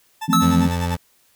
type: tone with tremolo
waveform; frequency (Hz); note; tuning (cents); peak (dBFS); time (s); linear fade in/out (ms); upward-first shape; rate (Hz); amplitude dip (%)
40% pulse; 881; A5; +2; -24; 0.21-0.95; 10; sine; 10; 95
type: chord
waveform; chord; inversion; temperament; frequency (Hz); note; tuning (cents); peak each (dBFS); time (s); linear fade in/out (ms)
sine; F major seventh; third; equal with one note detuned; 164.81 / 174.61 / 220 / 260.3; E3 / F3 / A3 / C4; 0 / 0 / 0 / -9; -22 / -21 / -21 / -20; 0.28-0.68; 10
type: tone with exponential decay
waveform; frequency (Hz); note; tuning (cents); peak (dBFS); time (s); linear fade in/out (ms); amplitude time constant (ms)
square; 1300; E6; -24; -14; 0.33-0.93; 0; 130
type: tone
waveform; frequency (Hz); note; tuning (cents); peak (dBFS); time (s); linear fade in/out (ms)
25% pulse; 86.8; F2; -10; -17; 0.41-0.97; 20
effects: white hiss -59 dBFS RMS until 1.35 s